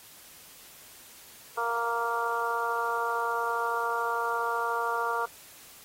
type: harmonic tone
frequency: 233.1 Hz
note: A#3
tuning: in tune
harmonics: 2 / 3 / 4 / 5 / 6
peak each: -34 / -36 / -31 / -32 / -33 dBFS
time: 1.57-5.26 s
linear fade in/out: 10 ms
effects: white hiss -51 dBFS RMS until 5.84 s + AAC 48 kbps